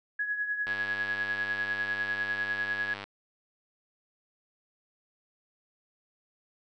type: tone with tremolo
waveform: sine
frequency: 1676 Hz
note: G#6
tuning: 15 cents sharp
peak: -26 dBFS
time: 0.19-2.94 s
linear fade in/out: 5 ms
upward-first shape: triangle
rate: 10 Hz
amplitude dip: 65%
type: click train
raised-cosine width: 0.3 ms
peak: -22 dBFS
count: 238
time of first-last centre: 0.67-3.04 s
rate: 100 Hz
effects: none